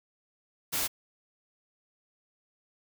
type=noise; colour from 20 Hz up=white; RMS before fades=-30 dBFS; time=0.72-0.88 s; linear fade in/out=20 ms; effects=none